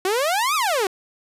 sawtooth exponential two-way sweep, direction up then down, 360 to 1300 to 360 Hz, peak -15 dBFS, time 0.05-0.87 s, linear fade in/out 2 ms, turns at 0.55 s, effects resampled to 32000 Hz

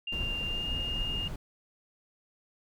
sine tone with pitch glide, 2794 to 2828 Hz, F7 to F7, 0 to +21 cents, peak -32 dBFS, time 0.07-1.28 s, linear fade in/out 5 ms, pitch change +21 cents, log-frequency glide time 0.48-0.66 s
brown noise, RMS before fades -36 dBFS, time 0.12-1.36 s, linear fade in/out 5 ms
effects none

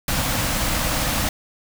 pink band-stop noise, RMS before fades -22 dBFS, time 0.08-1.29 s, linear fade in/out 2 ms, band 330 to 480 Hz, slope 96 dB/octave, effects none

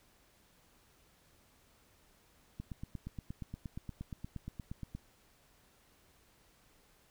click train, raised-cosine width 5 ms, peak -29 dBFS, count 21, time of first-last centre 2.6-4.95 s, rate 8.51 Hz, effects pink hiss -67 dBFS RMS until 7.1 s

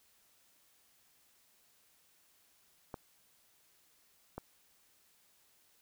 clicks, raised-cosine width 1 ms, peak -27 / -27 dBFS, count 2, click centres 2.942 / 4.38 s, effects white hiss -69 dBFS RMS until 5.81 s

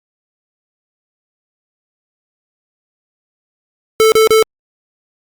square tone bursts, 440 Hz, A4, in tune, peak -7 dBFS, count 3, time 4-4.426 s, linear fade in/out 0 ms, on 120 ms, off 33 ms, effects Opus 48 kbps

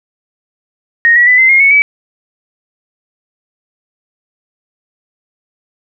sine tone with pitch steps, 1864.7 / 1929.3 / 1996.2 / 2065 / 2137 / 2211 / 2288 Hz, A#6 / B6 / B6 / C7 / C7 / C#7 / D7, 0 / -41 / +18 / -23 / +36 / -5 / -46 cents, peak -4 dBFS, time 1.05-1.82 s, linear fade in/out 0 ms, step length 110 ms, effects none

